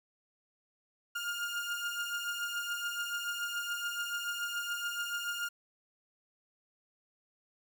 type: beating tone pair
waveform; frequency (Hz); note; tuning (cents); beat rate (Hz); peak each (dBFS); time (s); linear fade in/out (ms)
30% pulse; 1411 / 1418; F6 / F6; +17 / +26; 7; -33 / -38; 1.15-5.49; 10
effects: none